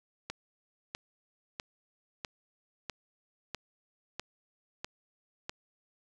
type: click train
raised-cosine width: 0.2 ms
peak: -19 dBFS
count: 9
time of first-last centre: 0.3-5.495 s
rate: 1.54 Hz
effects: none